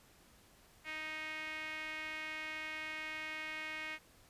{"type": "tone with band-pass filter", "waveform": "sawtooth", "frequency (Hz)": 311.9, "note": "D#4", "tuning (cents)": 4, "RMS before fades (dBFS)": -43, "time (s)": [0.84, 3.99], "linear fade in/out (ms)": 50, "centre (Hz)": 2200, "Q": 3.9, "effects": ["pink hiss -64 dBFS RMS until 4.29 s", "resampled to 32000 Hz"]}